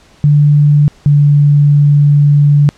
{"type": "tone pair in turn", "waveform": "sine", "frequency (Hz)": [146.83, 145.23], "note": ["D3", "D3"], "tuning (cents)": [0, -19], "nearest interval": "unison", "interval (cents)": 19, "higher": "first", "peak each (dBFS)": -4, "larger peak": "neither", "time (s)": [[0.24, 0.88], [1.06, 2.69]], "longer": "second", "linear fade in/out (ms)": 0, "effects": ["pink hiss -45 dBFS RMS until 2.77 s", "low-pass 7000 Hz 12 dB/octave"]}